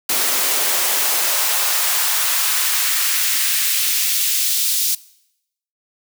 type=noise with high-pass filter sweep; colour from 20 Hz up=white; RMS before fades=-18 dBFS; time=0.09-4.95 s; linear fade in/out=5 ms; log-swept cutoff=300 to 4300 Hz; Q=0.97; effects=noise-tail reverb RT60 0.8 s tail -21 dB re dry